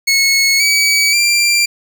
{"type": "tone with pitch steps", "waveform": "20% pulse", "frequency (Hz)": [2192, 2280, 2371], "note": ["C#7", "C#7", "D7"], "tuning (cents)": [-20, 48, 16], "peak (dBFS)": -5, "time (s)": [0.07, 1.66], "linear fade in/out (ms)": 10, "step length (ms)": 530, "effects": []}